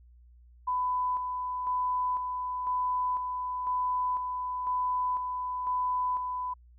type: tone with tremolo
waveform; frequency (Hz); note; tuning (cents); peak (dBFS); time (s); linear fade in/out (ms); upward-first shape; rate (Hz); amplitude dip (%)
sine; 1000; B5; +21; -26; 0.67-6.54; 10; square; 1; 40
effects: added 60 Hz sine -53 dBFS peak until 6.78 s